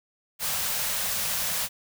white band-stop noise, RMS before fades -28 dBFS, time 0.39-1.69 s, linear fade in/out 50 ms, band 220 to 470 Hz, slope 48 dB/octave, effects none

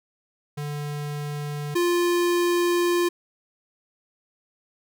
square tone pair in turn, 146.83 / 349.2 Hz, D3 / F4, 0 / 0 cents, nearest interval octave + minor third, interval 1500 cents, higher second, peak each -29 / -20 dBFS, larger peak second, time 0.57-1.75 / 1.75-3.09 s, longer second, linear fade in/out 10 ms, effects none

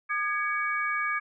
sine tone cluster, 1211 / 1662 / 2260 Hz, D#6 / G#6 / C#7, -47 / +1 / +33 cents, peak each -30 / -30 / -31 dBFS, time 0.09-1.2 s, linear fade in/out 20 ms, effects none

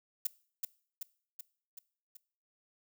violet noise with echo, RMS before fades -31 dBFS, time 0.25-0.27 s, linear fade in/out 5 ms, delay 380 ms, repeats 5, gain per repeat -4 dB, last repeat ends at 2.17 s, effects noise-tail reverb RT60 0.5 s tail -21 dB re dry

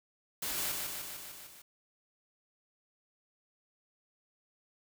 white noise with echo, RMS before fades -36 dBFS, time 0.42-0.72 s, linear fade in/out 5 ms, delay 150 ms, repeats 6, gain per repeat -3 dB, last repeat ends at 1.62 s, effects none

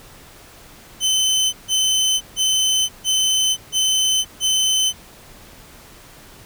25% pulse tone bursts, 3054 Hz, G7, 46 cents flat, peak -12 dBFS, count 6, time 1-4.93 s, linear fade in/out 50 ms, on 530 ms, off 150 ms, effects pink hiss -44 dBFS RMS until 6.45 s

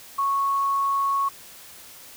sine tone, 1105 Hz, C#6, 6 cents flat, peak -20 dBFS, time 0.18-1.29 s, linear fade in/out 10 ms, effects white hiss -45 dBFS RMS until 2.16 s

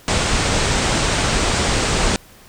pink low-pass noise, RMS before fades -18 dBFS, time 0.08-2.16 s, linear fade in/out 0 ms, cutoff 9000 Hz, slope 96 dB/octave, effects pink hiss -46 dBFS RMS until 2.48 s

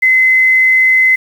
sine tone with quantisation, 2046 Hz, C7, 39 cents flat, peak -6 dBFS, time 0.02-1.16 s, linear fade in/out 10 ms, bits 6, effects none

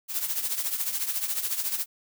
blue noise with tremolo, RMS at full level -26 dBFS, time 0.08-1.86 s, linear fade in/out 50 ms, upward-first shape triangle, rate 14 Hz, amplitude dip 75%, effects none

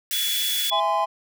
white high-pass noise, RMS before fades -27 dBFS, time 0.11-0.7 s, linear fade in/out 0 ms, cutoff 1600 Hz, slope 48 dB/octave
sine tone, 3406 Hz, G#7, 43 cents sharp, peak -24 dBFS, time 0.13-0.8 s, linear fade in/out 5 ms
triangle chord, E augmented, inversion none, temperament just, 659.3 / 824.1 / 1030.1 Hz, E5 / G#5 / B#5, 0 / -14 / -27 cents, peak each -24 / -22 / -21 dBFS, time 0.71-1.06 s, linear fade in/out 20 ms
effects none

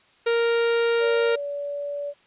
45% pulse tone, 466.2 Hz, A#4, in tune, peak -19 dBFS, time 0.26-1.36 s, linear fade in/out 10 ms
sine tone with pitch glide, 572 to 575.3 Hz, D5 to D5, -46 to -36 cents, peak -27 dBFS, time 0.99-2.14 s, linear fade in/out 50 ms, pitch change +10 cents, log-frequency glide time 1.34-1.94 s
effects white hiss -58 dBFS RMS until 2.26 s + resampled to 8000 Hz

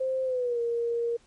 sine tone with pitch glide, 523.3 to 468.9 Hz, C5 to A#4, 0 to +10 cents, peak -25 dBFS, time 0-1.17 s, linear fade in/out 10 ms, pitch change -190 cents, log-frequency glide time 0.24-0.6 s, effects pink hiss -62 dBFS RMS until 1.26 s + MP3 48 kbps

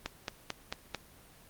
click train, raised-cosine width 0.2 ms, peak -16 dBFS, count 5, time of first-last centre 0.06-0.947 s, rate 4.51 Hz, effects pink hiss -57 dBFS RMS until 1.49 s + Opus 24 kbps

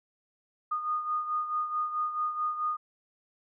sine beating tone pair, 1228 / 1232.6 Hz, D#6 / D#6, -23 / -17 cents, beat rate 4.6 Hz, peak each -29 / -36 dBFS, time 0.71-2.77 s, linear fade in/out 10 ms, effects none

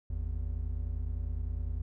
triangle tone pair together, 51.56 / 81.4 Hz, G#1 / E2, -12 / -21 cents, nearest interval minor sixth, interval 791 cents, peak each -32 / -33 dBFS, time 0.1-1.82 s, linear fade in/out 5 ms, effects none

